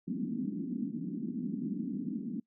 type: band-pass noise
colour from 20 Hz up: white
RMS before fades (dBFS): -36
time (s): 0.07-2.4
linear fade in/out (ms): 10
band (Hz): 180 to 280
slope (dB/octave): 48
effects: noise-tail reverb RT60 0.1 s tail -24 dB re dry